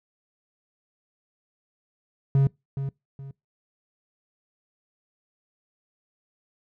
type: tone with echo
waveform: triangle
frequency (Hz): 137.1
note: C#3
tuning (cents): -19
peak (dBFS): -14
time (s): 2.35-2.47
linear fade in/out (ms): 2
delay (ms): 420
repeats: 2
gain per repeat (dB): -10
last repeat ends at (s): 3.31
effects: noise-tail reverb RT60 0.2 s tail -24 dB re dry